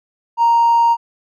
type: tone with hard clipping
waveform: sine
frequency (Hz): 932.3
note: A#5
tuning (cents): 0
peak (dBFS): -10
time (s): 0.37-0.97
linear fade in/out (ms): 50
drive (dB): 1
effects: none